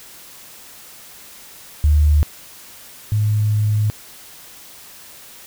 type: tone pair in turn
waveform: sine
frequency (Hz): 74.8 / 106.08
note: D2 / G#2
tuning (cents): +32 / +37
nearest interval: tritone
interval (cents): 605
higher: second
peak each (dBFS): -10 / -14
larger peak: first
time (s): 1.84-2.23 / 3.12-3.9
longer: second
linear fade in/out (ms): 0
effects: white hiss -41 dBFS RMS until 5.46 s